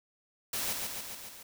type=noise with echo; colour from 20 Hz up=white; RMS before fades=-34 dBFS; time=0.53-0.73 s; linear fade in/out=5 ms; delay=140 ms; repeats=5; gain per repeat=-3 dB; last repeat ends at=1.43 s; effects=none